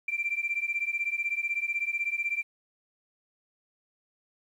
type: beating tone pair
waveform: sine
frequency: 2349 / 2365 Hz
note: D7 / D7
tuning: 0 / +12 cents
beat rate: 16 Hz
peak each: -30 dBFS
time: 0.08-2.43 s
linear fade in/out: 5 ms
effects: tanh soft clip ceiling -20 dBFS + 10-bit